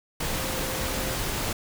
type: tone in noise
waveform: sine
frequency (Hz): 523.3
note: C5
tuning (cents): 0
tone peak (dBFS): -37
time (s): 0.33-1.15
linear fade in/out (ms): 5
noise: pink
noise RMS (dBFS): -29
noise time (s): 0.2-1.53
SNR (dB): -11
effects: none